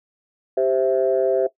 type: chord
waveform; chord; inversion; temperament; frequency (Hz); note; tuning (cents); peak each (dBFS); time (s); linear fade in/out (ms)
sine; C major; second; equal; 392 / 523.3 / 659.3; G4 / C5 / E5; 0 / 0 / 0; -20; 0.57-1.47; 5
effects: noise-tail reverb RT60 0.1 s tail -17 dB re dry + tanh soft clip ceiling -8 dBFS